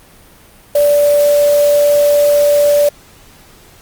sine tone in noise, 582 Hz, D5, 16 cents flat, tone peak -7 dBFS, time 0.75-2.89 s, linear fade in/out 5 ms, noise white, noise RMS -25 dBFS, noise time 0.75-2.89 s, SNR +15 dB, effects pink hiss -43 dBFS RMS until 3.81 s + Opus 32 kbps

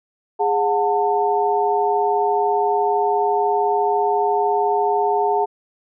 sine tone cluster, 412.8 / 728 / 894 Hz, G#4 / F#5 / A5, -10 / -28 / +27 cents, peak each -20 dBFS, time 0.39-5.46 s, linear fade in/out 20 ms, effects none

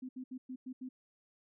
sine tone bursts at uneven times, 256.4 Hz, C4, 35 cents flat, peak -40 dBFS, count 6, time 0.02-0.09 / 0.16-0.24 / 0.31-0.38 / 0.49-0.56 / 0.66-0.73 / 0.81-0.89 s, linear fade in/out 10 ms, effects none

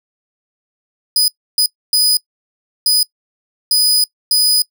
sawtooth tone bursts at uneven times, 4978 Hz, D#8, in tune, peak -7 dBFS, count 6, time 1.16-1.28 / 1.58-1.66 / 1.93-2.17 / 2.86-3.03 / 3.71-4.04 / 4.31-4.62 s, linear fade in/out 2 ms, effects noise-tail reverb RT60 0.1 s tail -23 dB re dry

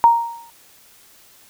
sine tone with exponential decay, 932.3 Hz, A#5, in tune, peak -5 dBFS, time 0.04-0.5 s, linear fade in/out 0 ms, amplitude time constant 100 ms, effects white hiss -50 dBFS RMS until 1.49 s

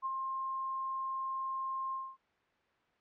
sine tone with ADSR envelope, 1061 Hz, C6, 24 cents sharp, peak -31 dBFS, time 0.02-2.17 s, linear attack 36 ms, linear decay 29 ms, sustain -3 dB, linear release 240 ms, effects white hiss -71 dBFS RMS until 3 s + low-pass 2000 Hz 12 dB/octave

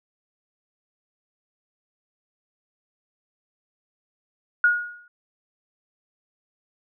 sine tone with exponential decay, 1442 Hz, F#6, 45 cents flat, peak -12 dBFS, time 4.64-5.08 s, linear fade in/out 2 ms, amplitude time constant 94 ms, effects none

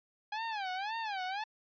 sawtooth tone with vibrato, 820 Hz, G#5, 22 cents flat, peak -31 dBFS, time 0.32-1.44 s, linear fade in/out 5 ms, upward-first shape sine, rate 1.9 Hz, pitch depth 190 cents each way, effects resampled to 11025 Hz

